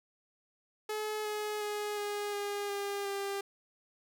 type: tone with pitch steps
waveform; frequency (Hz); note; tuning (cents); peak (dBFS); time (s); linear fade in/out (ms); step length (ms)
sawtooth; 427.5 / 422.3 / 417.3 / 412.2 / 407.3 / 402.3 / 397.5; A4 / G#4 / G#4 / G#4 / G#4 / G4 / G4; -50 / +29 / +8 / -13 / -34 / +45 / +24; -30; 0.89-3.41; 5; 360
effects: none